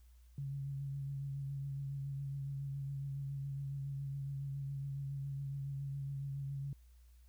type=tone with vibrato; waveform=sine; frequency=138.59 Hz; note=C#3; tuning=in tune; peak=-38 dBFS; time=0.38-6.73 s; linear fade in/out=2 ms; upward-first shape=triangle; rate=7.2 Hz; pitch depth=29 cents each way; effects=added 60 Hz sine -58 dBFS peak until 7.28 s + white hiss -75 dBFS RMS until 7.28 s